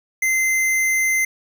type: tone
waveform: square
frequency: 2072 Hz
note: C7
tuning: 17 cents flat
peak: -17 dBFS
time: 0.22-1.25 s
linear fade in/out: 5 ms
effects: none